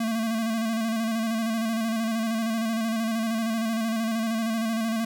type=tone with vibrato; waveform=square; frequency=224.8 Hz; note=A3; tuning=37 cents sharp; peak=-25 dBFS; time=0-5.05 s; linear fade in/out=5 ms; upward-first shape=square; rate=13 Hz; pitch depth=34 cents each way; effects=none